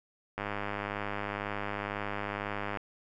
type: click train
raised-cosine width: 0.5 ms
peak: -19 dBFS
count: 245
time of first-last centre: 0.38-2.772 s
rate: 102 Hz
effects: none